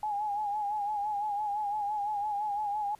sine tone with vibrato, 830.6 Hz, G#5, in tune, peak -29 dBFS, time 0.03-2.95 s, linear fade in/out 2 ms, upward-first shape sine, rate 5.9 Hz, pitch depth 56 cents each way, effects pink hiss -61 dBFS RMS until 2.99 s + resampled to 32000 Hz

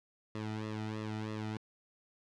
sawtooth tone with flanger, 108.2 Hz, A2, 29 cents flat, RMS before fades -39 dBFS, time 0.35-1.57 s, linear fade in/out 0 ms, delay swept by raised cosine 1.3 to 1.85 ms, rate 3.1 Hz, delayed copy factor -0.95, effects low-pass 5000 Hz 12 dB/octave

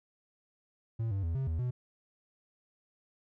triangle tone with pitch steps, 113.4 / 97.7 / 82.9 / 133.6 / 80.7 / 124.3 Hz, A#2 / G2 / E2 / C3 / E2 / B2, -47 / -5 / +10 / +36 / -36 / +12 cents, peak -28 dBFS, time 0.99-1.71 s, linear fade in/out 10 ms, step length 120 ms, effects none

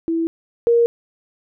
sine tone pair in turn, 329.6 / 469.2 Hz, E4 / A#4, 0 / +11 cents, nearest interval tritone, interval 611 cents, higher second, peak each -17 / -11 dBFS, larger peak second, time 0.08-0.27 / 0.67-0.86 s, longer neither, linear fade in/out 0 ms, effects none

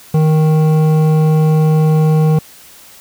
sine tone with hard clipping, 156 Hz, D#3, 5 cents sharp, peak -10 dBFS, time 0.14-2.39 s, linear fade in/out 5 ms, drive 11 dB, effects white hiss -40 dBFS RMS until 3 s

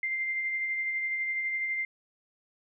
sine tone with tremolo, 2093 Hz, C7, in tune, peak -27 dBFS, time 0.03-1.85 s, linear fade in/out 2 ms, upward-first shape sine, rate 12 Hz, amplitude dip 30%, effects none

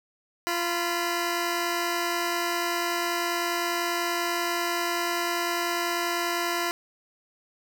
10% pulse tone pair together, 345.4 / 986 Hz, F4 / B5, -19 / -3 cents, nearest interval octave + tritone, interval 1816 cents, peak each -18 / -24 dBFS, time 0.47-6.71 s, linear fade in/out 0 ms, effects none

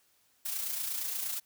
blue noise with amplitude modulation, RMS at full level -33 dBFS, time 0.45-1.4 s, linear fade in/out 10 ms, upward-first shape sine, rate 28.5 Hz, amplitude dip 45%, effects white hiss -69 dBFS RMS until 1.45 s

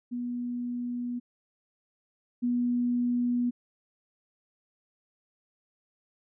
sine tone pair in turn, 243.3 / 243.3 Hz, B3 / B3, -26 / -26 cents, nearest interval unison, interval 0 cents, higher neither, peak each -30 / -24 dBFS, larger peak second, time 0.11-1.2 / 2.42-3.51 s, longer neither, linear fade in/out 20 ms, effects none

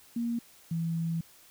sine tone pair in turn, 234.6 / 165.41 Hz, A#3 / E3, +11 / +6 cents, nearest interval tritone, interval 605 cents, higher first, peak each -28 dBFS, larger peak neither, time 0.16-0.39 / 0.71-1.21 s, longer second, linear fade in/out 5 ms, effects white hiss -57 dBFS RMS until 1.5 s

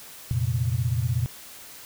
sine chord, F suspended fourth, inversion none, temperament equal with one note detuned, 87.31 / 116.54 / 132.72 Hz, F2 / Bb2 / C3, 0 / 0 / +25 cents, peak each -29 / -24 / -28 dBFS, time 0.31-1.26 s, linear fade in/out 0 ms, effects white hiss -44 dBFS RMS until 1.85 s

